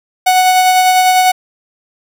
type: tone with tremolo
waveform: 45% pulse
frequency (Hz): 740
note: F#5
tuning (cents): 0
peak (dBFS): -6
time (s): 0.26-1.32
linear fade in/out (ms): 10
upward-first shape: sine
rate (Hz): 10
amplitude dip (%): 30
effects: none